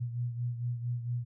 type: beating tone pair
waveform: sine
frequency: 120 / 124.4 Hz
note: B2 / B2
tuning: -49 / +13 cents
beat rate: 4.4 Hz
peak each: -32 / -39 dBFS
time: 0-1.25 s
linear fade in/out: 20 ms
effects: none